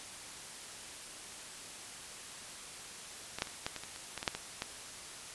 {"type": "clicks", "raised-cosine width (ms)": 0.2, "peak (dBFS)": [-20, -13, -28, -16, -22, -26, -28, -21, -21, -11, -20, -17], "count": 12, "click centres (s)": [3.386, 3.421, 3.472, 3.665, 3.763, 3.836, 3.961, 4.177, 4.229, 4.278, 4.35, 4.621], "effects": ["white hiss -47 dBFS RMS until 5.34 s", "resampled to 24000 Hz"]}